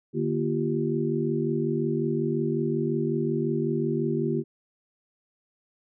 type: tone cluster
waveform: sine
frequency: 149.2 / 232.8 / 343.7 / 389.2 Hz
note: D3 / A#3 / F4 / G4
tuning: +28 / -2 / -28 / -12 cents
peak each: -29 dBFS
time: 0.13-4.44 s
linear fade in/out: 50 ms
effects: none